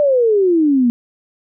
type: exponential sweep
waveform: sine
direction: down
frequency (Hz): 600 to 233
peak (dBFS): -10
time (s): 0-0.9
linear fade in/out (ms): 0
effects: none